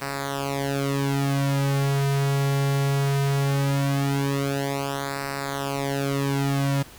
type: tone with flanger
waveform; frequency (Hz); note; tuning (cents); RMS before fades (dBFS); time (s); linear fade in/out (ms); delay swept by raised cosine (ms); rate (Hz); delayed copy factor
sawtooth; 138.9; C#3; +4; -24; 0.01-6.83; 10; 0.3 to 4; 0.19; -0.9
effects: pink hiss -46 dBFS RMS until 6.98 s